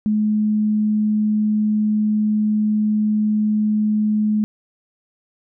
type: tone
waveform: sine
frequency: 212.7 Hz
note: G#3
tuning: 42 cents sharp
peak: -15 dBFS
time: 0.06-4.44 s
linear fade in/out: 0 ms
effects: none